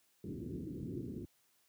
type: low-pass noise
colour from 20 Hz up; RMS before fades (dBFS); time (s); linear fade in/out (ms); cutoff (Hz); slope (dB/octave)
white; -42; 0.24-1.25; 2; 370; 48
effects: white hiss -73 dBFS RMS until 1.68 s + high-pass 80 Hz 12 dB/octave